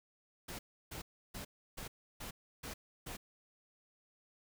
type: noise bursts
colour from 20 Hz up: pink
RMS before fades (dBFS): -45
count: 7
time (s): 0.48-3.17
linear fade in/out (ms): 10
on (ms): 110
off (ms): 320
effects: none